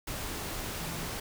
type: tone in noise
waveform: sine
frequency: 164.81 Hz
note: E3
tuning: in tune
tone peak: -41 dBFS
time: 0.8-1.07 s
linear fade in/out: 5 ms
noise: pink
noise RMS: -37 dBFS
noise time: 0.07-1.2 s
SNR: -7 dB
effects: none